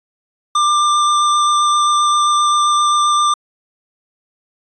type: tone with vibrato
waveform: square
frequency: 1190 Hz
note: D6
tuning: 22 cents sharp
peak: -12 dBFS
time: 0.55-3.34 s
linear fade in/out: 5 ms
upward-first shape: sine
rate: 7.6 Hz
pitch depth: 10 cents each way
effects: resampled to 22050 Hz